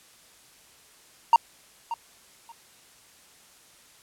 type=tone with echo; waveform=triangle; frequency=927 Hz; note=A#5; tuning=10 cents flat; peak=-10 dBFS; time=1.33-1.36 s; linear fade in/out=2 ms; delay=580 ms; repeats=2; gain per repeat=-15 dB; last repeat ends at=2.52 s; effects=white hiss -55 dBFS RMS until 4.02 s + low-pass 11000 Hz 12 dB/octave